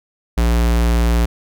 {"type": "tone", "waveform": "square", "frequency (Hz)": 58.27, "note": "A#1", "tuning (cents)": 0, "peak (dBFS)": -13, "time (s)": [0.37, 1.26], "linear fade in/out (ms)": 10, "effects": []}